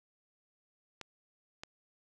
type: clicks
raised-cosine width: 0.2 ms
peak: -25 dBFS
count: 2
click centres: 1.013 / 1.635 s
effects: none